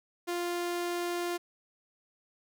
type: tone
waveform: sawtooth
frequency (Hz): 349.2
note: F4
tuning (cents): 0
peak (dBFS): -27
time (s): 0.27-1.38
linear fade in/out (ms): 20
effects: none